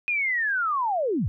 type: linear sweep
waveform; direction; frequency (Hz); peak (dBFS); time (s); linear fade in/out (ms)
sine; down; 2489 to 69.3; -22; 0.08-1.28; 0
effects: none